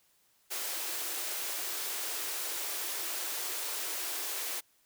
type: high-pass noise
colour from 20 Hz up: white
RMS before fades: -36 dBFS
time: 0.5-4.61 s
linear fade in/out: 20 ms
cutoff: 300 Hz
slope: 96 dB/octave
effects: white hiss -69 dBFS RMS until 4.85 s